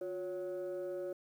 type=tone pair together; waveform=sine; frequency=358.3 / 558 Hz; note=F4 / C#5; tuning=+44 / +11 cents; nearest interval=minor sixth; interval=767 cents; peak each=-38 / -38 dBFS; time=0.01-1.13 s; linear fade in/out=5 ms; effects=tanh soft clip ceiling -34 dBFS + 11-bit